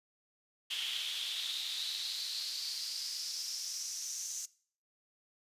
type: noise with high-pass filter sweep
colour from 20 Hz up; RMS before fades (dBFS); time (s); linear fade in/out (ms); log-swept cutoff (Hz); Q
brown; -39; 0.7-4.46; 10; 3100 to 6400; 5.8
effects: noise-tail reverb RT60 0.5 s tail -21 dB re dry + resampled to 32000 Hz